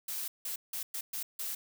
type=noise bursts at uneven times; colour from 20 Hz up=blue; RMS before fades=-37 dBFS; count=6; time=0.08-0.28 / 0.45-0.56 / 0.73-0.83 / 0.94-1.01 / 1.13-1.23 / 1.39-1.55 s; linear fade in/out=5 ms; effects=none